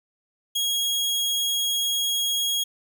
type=tone; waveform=sawtooth; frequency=3297 Hz; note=G#7; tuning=13 cents flat; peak=-19 dBFS; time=0.55-2.64 s; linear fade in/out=10 ms; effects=none